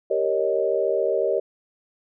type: chord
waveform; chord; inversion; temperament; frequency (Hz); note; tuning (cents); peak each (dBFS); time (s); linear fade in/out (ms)
sine; Eb dominant seventh; first; equal; 392 / 466.2 / 554.4 / 622.3; G4 / Bb4 / Db5 / Eb5; 0 / 0 / 0 / 0; -25; 0.1-1.4; 10
effects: none